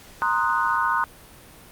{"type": "chord", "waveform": "sine", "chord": "C half-diminished seventh", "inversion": "third", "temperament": "equal", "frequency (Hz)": [932.3, 1046.5, 1244.5, 1480], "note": ["Bb5", "C6", "Eb6", "Gb6"], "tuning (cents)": [0, 0, 0, 0], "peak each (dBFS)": -25, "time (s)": [0.22, 1.04], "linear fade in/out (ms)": 0, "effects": ["pink hiss -47 dBFS RMS until 1.71 s", "Opus 48 kbps"]}